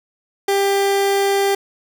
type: tone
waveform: 30% pulse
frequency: 396.4 Hz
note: G4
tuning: 19 cents sharp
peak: -12 dBFS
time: 0.48-1.55 s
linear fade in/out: 5 ms
effects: none